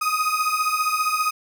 35% pulse beating tone pair, 1244.5 / 1259.5 Hz, D#6 / D#6, 0 / +21 cents, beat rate 15 Hz, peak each -21 / -22 dBFS, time 0.01-1.31 s, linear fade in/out 10 ms, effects none

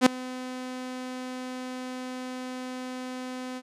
sawtooth tone with ADSR envelope, 254.5 Hz, C4, 48 cents flat, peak -8 dBFS, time 0.01-3.62 s, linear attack 53 ms, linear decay 4 ms, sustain -22 dB, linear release 49 ms, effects low-pass 9000 Hz 12 dB/octave

